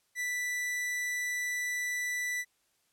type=tone; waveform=45% pulse; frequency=1975.5 Hz; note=B6; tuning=in tune; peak=-31 dBFS; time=0.15-2.45 s; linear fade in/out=50 ms; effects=white hiss -73 dBFS RMS until 2.92 s + low-pass 12000 Hz 12 dB/octave